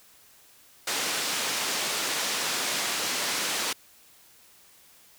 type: band-pass noise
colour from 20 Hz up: white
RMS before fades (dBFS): -29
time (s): 0.87-3.73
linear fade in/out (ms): 5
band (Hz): 220 to 6600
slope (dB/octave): 12
effects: white hiss -56 dBFS RMS until 5.18 s